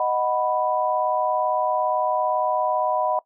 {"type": "chord", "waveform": "sine", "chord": "B major", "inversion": "first", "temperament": "equal", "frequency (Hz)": [622.3, 740, 987.8], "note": ["D#5", "F#5", "B5"], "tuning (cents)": [0, 0, 0], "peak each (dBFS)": -24, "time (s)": [0, 3.19], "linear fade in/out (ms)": 2, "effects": ["noise-tail reverb RT60 0.1 s tail -20 dB re dry"]}